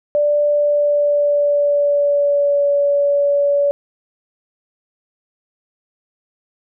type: tone with pitch glide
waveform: sine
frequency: 587.3 to 570.6 Hz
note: D5 to C#5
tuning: 0 to +50 cents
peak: -12 dBFS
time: 0.15-3.71 s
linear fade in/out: 0 ms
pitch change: -50 cents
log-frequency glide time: 0.43-2.65 s
effects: none